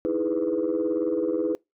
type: chord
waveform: sine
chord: E major seventh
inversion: third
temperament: equal with one note detuned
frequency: 311.1 / 329.6 / 415.3 / 497.9 Hz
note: D#4 / E4 / G#4 / B4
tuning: 0 / 0 / 0 / +14 cents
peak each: -29 / -26 / -28 / -26 dBFS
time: 0.05-1.55 s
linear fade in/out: 0 ms
effects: noise-tail reverb RT60 0.2 s tail -26 dB re dry + tanh soft clip ceiling -16 dBFS